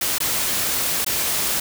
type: noise with dropouts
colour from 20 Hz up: white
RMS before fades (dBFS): -22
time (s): 0.01-1.6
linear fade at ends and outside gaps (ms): 5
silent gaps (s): 0.184-0.202 / 1.047-1.063
effects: none

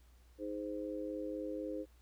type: harmonic tone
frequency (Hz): 104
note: G#2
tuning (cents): +3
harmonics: 3 / 4 / 5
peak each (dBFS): -41 / -45 / -42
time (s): 0.38-1.86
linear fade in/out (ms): 50
effects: added 60 Hz sine -60 dBFS peak until 2.01 s + pink hiss -71 dBFS RMS until 2.01 s

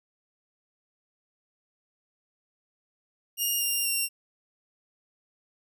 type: tone with pitch steps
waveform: 5% pulse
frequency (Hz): 2834 / 2795 / 2757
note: F7 / F7 / F7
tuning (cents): +25 / +1 / -23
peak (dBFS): -17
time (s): 3.37-4.09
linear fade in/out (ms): 50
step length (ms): 240
effects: none

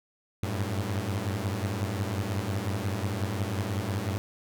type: tone cluster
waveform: sawtooth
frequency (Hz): 93.9 / 99.6 / 110.3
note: F#2 / G2 / A2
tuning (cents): +26 / +28 / +5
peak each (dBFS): -29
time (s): 0.43-4.18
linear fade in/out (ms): 0
effects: none

